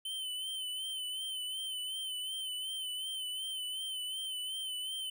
square tone with vibrato, 3057 Hz, G7, 44 cents flat, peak -37 dBFS, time 0.05-5.1 s, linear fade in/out 5 ms, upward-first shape sine, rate 2.7 Hz, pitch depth 46 cents each way, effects 12-bit

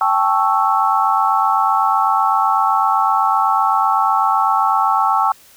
sine chord, A dominant seventh, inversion third, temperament equal with one note detuned, 784 / 871.9 / 1108.7 / 1318.5 Hz, G5 / A5 / C#6 / E6, 0 / -16 / 0 / 0 cents, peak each -18 dBFS, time 0.01-5.32 s, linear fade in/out 2 ms, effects white hiss -47 dBFS RMS until 5.56 s

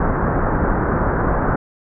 pink low-pass noise, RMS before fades -18 dBFS, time 0-1.56 s, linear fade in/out 5 ms, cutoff 1600 Hz, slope 48 dB/octave, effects none

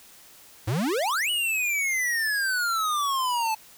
square exponential two-way sweep, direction up then down, 98 to 2960 to 865 Hz, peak -24 dBFS, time 0.67-3.55 s, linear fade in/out 10 ms, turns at 1.3 s, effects white hiss -51 dBFS RMS until 3.77 s

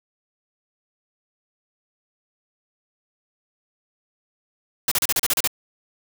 white noise bursts, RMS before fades -20 dBFS, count 9, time 4.88-5.475 s, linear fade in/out 2 ms, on 35 ms, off 35 ms, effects none

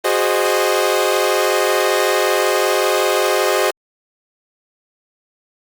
sawtooth chord, Ab dominant seventh, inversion third, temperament equal with one note detuned, 370 / 415.3 / 523.3 / 616.5 Hz, Gb4 / Ab4 / C5 / Eb5, 0 / 0 / 0 / -16 cents, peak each -16 dBFS, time 0.04-3.71 s, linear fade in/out 10 ms, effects Opus 32 kbps

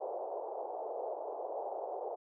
white band-pass noise, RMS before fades -40 dBFS, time 0-2.16 s, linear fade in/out 20 ms, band 410 to 810 Hz, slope 48 dB/octave, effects none

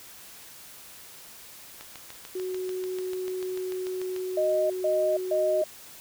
click train, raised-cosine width 0.2 ms, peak -24 dBFS, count 17, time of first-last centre 1.81-4.163 s, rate 6.8 Hz
sine tone, 370 Hz, F#4, in tune, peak -29 dBFS, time 2.35-5.62 s, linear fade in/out 5 ms
sine tone bursts, 620 Hz, D#5, 6 cents flat, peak -22 dBFS, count 3, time 4.37-5.64 s, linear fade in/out 5 ms, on 330 ms, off 140 ms
effects white hiss -47 dBFS RMS until 6 s

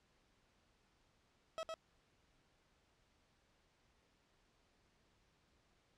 30% pulse tone with echo, 647 Hz, E5, 32 cents flat, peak -38 dBFS, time 1.58-1.63 s, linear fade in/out 0 ms, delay 110 ms, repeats 1, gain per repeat -2 dB, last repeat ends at 1.74 s, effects pink hiss -75 dBFS RMS until 5.97 s + low-pass 6000 Hz 12 dB/octave

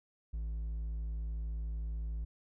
sine tone with hard clipping, 55.4 Hz, A1, 13 cents sharp, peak -36 dBFS, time 0.33-2.25 s, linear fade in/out 10 ms, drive 3 dB, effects none

